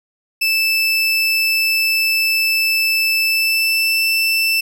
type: tone with pitch glide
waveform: 30% pulse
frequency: 2637 to 2660 Hz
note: E7 to E7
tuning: 0 to +15 cents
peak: -11 dBFS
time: 0.41-4.61 s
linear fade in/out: 10 ms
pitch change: +15 cents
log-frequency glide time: 3.24-4.06 s
effects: none